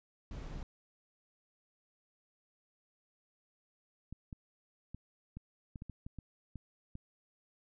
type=noise; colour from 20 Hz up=brown; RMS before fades=-43 dBFS; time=0.31-0.63 s; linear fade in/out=2 ms
type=clicks; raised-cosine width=5 ms; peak=-32 dBFS; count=11; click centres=4.126 / 4.328 / 4.946 / 5.37 / 5.758 / 5.821 / 5.897 / 6.065 / 6.187 / 6.557 / 6.954 s
effects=resampled to 16000 Hz